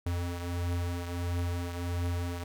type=beating tone pair; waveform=square; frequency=87 / 88.5 Hz; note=F2 / F2; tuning=-6 / +23 cents; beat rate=1.5 Hz; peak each=-32 / -39 dBFS; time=0.06-2.44 s; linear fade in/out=5 ms; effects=none